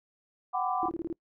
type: chord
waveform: sine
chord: G major seventh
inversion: third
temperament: equal with one note detuned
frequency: 740 / 784 / 1003.3 / 1174.7 Hz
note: F#5 / G5 / B5 / D6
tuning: 0 / 0 / +27 / 0 cents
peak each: -30 / -36 / -34 / -33 dBFS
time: 0.53-0.9 s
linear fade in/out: 20 ms
type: tone bursts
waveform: sine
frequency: 333.8 Hz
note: E4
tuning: 22 cents sharp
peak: -30 dBFS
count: 6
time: 0.83-1.127 s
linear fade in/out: 0 ms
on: 27 ms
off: 27 ms
effects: noise-tail reverb RT60 0.1 s tail -24 dB re dry